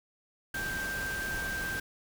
sine tone in noise, 1573 Hz, G6, 6 cents sharp, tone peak -33 dBFS, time 0.54-1.8 s, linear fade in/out 5 ms, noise pink, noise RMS -39 dBFS, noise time 0.54-1.8 s, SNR +3 dB, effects none

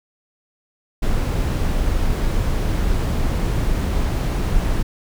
brown noise, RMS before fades -19 dBFS, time 1.02-4.83 s, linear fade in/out 10 ms, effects none

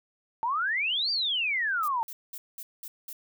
sine exponential two-way sweep, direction up then down, 880 to 4803 to 880 Hz, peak -25 dBFS, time 0.43-2.03 s, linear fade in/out 0 ms, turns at 1.11 s
violet noise bursts, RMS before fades -40 dBFS, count 6, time 1.83-3.13 s, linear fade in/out 2 ms, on 50 ms, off 200 ms
effects none

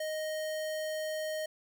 square tone, 622.3 Hz, D#5, in tune, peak -34 dBFS, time 0-1.46 s, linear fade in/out 5 ms, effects none

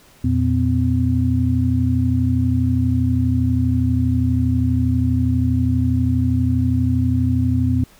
sine tone cluster, 84.7 / 117.1 / 254.3 Hz, E2 / A#2 / C4, +48 / +8 / -49 cents, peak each -19 dBFS, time 0.24-7.84 s, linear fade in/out 5 ms, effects pink hiss -50 dBFS RMS until 7.99 s

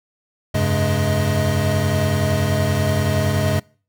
square tone cluster, 86.4 / 97 / 137.7 / 210.8 / 629 Hz, F2 / G2 / C#3 / G#3 / D#5, -18 / -18 / -11 / +26 / +19 cents, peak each -29 / -21 / -22 / -26 / -26 dBFS, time 0.54-3.6 s, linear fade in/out 10 ms, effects noise-tail reverb RT60 0.4 s tail -24 dB re dry

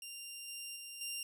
15% pulse tone with level steps, 2786 Hz, F7, 5 cents flat, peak -38 / -36 / -39 / -32 dBFS, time 0.02-1.23 s, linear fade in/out 2 ms, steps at 0.48 / 0.76 / 1.01 s, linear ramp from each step 2 ms, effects none

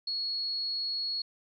sine tone, 4339 Hz, C#8, 38 cents flat, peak -30 dBFS, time 0.07-1.22 s, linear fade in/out 5 ms, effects none

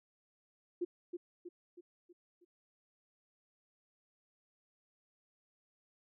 sine tone with echo, 351.3 Hz, F4, 10 cents sharp, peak -32 dBFS, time 0.81-0.85 s, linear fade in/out 10 ms, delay 320 ms, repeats 5, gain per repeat -6 dB, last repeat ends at 2.45 s, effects none

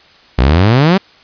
sawtooth exponential sweep, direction up, 57.7 to 201.5 Hz, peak -3 dBFS, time 0.38-0.98 s, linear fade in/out 10 ms, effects white hiss -44 dBFS RMS until 1.23 s + resampled to 11025 Hz

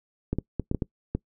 clicks, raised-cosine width 3 ms, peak -13 dBFS, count 7, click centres 0.33 / 0.386 / 0.597 / 0.714 / 0.747 / 0.822 / 1.15 s, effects noise-tail reverb RT60 0.1 s tail -23 dB re dry

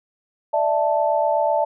sine chord, D suspended second, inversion none, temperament equal with one note detuned, 591.4 / 659.3 / 880 Hz, D5 / E5 / A5, +12 / 0 / 0 cents, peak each -21 dBFS, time 0.53-1.65 s, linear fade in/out 10 ms, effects none

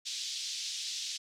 pink band-pass noise, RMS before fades -38 dBFS, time 0.05-1.18 s, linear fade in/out 20 ms, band 3500 to 6300 Hz, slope 24 dB/octave, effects none

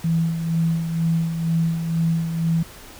sine tone with tremolo, 164.81 Hz, E3, in tune, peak -16 dBFS, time 0.04-2.63 s, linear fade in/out 5 ms, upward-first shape sine, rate 2.1 Hz, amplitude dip 55%, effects pink hiss -42 dBFS RMS until 2.99 s

